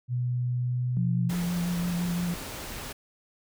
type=tone with pitch glide; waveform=sine; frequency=123.47 to 124.9 Hz; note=B2 to B2; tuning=0 to +20 cents; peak=-25 dBFS; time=0.08-1.32 s; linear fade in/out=50 ms; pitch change=+20 cents; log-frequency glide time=0.58-1.01 s
type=tone with vibrato; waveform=sine; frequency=174.61 Hz; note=F3; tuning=in tune; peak=-26 dBFS; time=0.97-2.34 s; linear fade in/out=0 ms; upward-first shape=sine; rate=5.8 Hz; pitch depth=19 cents each way
type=noise; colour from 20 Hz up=pink; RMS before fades=-38 dBFS; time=1.29-2.93 s; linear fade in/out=10 ms
effects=none